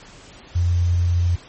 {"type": "tone with quantisation", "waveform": "sine", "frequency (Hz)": 87.31, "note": "F2", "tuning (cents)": 0, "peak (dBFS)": -15, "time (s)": [0.55, 1.36], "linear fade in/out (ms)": 10, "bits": 7, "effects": ["pink hiss -44 dBFS RMS until 1.48 s", "MP3 32 kbps"]}